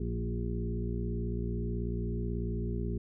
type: harmonic tone with a mistuned harmonic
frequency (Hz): 58.27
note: A#1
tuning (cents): 0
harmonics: 1 / 2 / 3 / 4 / 6 / 7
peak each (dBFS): -34 / -37 / -39 / -40 / -42 / -42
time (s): 0-2.98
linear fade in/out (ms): 5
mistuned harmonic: 3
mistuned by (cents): +21
effects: none